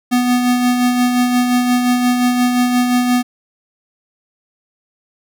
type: tone with tremolo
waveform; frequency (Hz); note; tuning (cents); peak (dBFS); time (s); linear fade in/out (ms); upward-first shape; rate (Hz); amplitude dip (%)
square; 246.9; B3; 0; -11; 0.11-3.23; 20; sine; 5.7; 40
effects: none